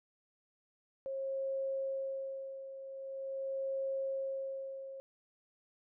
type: tone with tremolo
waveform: sine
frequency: 539 Hz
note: C#5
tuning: 49 cents flat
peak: -33 dBFS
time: 1.06-5 s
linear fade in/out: 0 ms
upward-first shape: sine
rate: 0.44 Hz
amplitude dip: 70%
effects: none